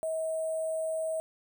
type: tone with sample-and-hold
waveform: sine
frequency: 641 Hz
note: E5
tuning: 49 cents flat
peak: -29 dBFS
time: 0.03-1.2 s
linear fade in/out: 0 ms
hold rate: 8820 Hz
effects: none